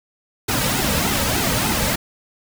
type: noise with flanger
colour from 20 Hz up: pink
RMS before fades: -20 dBFS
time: 0.48-1.96 s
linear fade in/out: 10 ms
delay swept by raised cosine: 1.7 to 2.9 ms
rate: 3.3 Hz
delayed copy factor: -0.75
effects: none